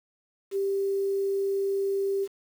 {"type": "tone with quantisation", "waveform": "sine", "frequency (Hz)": 393.4, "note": "G4", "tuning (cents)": 6, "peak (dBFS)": -24, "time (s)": [0.51, 2.28], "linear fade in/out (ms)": 50, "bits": 8, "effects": []}